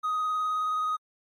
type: tone with vibrato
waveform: triangle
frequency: 1252 Hz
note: D#6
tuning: 10 cents sharp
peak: -23 dBFS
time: 0.03-0.97 s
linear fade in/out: 20 ms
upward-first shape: triangle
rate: 19 Hz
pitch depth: 17 cents each way
effects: tanh soft clip ceiling -20 dBFS + AAC 48 kbps